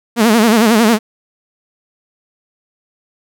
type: tone with vibrato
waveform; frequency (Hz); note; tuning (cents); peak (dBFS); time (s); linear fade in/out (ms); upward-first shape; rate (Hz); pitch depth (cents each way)
sawtooth; 223.6; A3; +28; -4; 0.16-0.99; 50; sine; 11; 120
effects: none